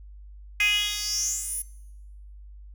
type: tone with high-pass filter sweep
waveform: 10% pulse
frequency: 415.3 Hz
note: G#4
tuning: in tune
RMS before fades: -27 dBFS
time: 0.6-1.62 s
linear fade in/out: 2 ms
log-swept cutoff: 2300 to 11000 Hz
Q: 6.5
effects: noise-tail reverb RT60 1.0 s tail -21 dB re dry + added 50 Hz sine -42 dBFS peak until 2.74 s